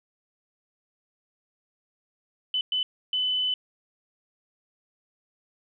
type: tone bursts at uneven times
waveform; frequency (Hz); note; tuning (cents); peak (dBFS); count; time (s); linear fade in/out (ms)
sine; 3012; F#7; +30; -23; 3; 2.54-2.61 / 2.72-2.83 / 3.13-3.54; 2
effects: none